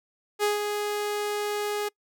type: tone with ADSR envelope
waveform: sawtooth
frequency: 415.3 Hz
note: G#4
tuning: in tune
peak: -17 dBFS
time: 0.39-1.89 s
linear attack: 44 ms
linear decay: 150 ms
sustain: -6 dB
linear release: 11 ms
effects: noise-tail reverb RT60 0.1 s tail -25 dB re dry